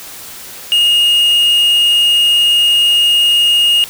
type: tone with quantisation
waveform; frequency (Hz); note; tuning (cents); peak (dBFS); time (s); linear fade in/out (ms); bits
triangle; 2853; F7; +36; -6; 0.72-3.84; 0; 5
effects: white hiss -31 dBFS RMS until 3.89 s